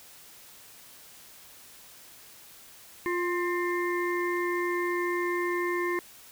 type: harmonic tone with a mistuned harmonic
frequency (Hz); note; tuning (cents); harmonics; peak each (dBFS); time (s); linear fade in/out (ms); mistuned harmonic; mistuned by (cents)
350.8; F4; +8; 1 / 3 / 5 / 6; -28 / -33 / -35 / -36; 3.06-5.99; 0; 5; +43
effects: white hiss -51 dBFS RMS until 6.31 s